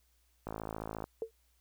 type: click train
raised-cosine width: 1 ms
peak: -25 dBFS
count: 32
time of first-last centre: 0.47-1.041 s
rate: 54.3 Hz
type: tone with exponential decay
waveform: sine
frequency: 450 Hz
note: A4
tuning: 39 cents sharp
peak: -29 dBFS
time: 1.22-1.31 s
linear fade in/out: 1 ms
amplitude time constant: 19 ms
effects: added 60 Hz sine -70 dBFS peak until 1.6 s + white hiss -74 dBFS RMS until 1.6 s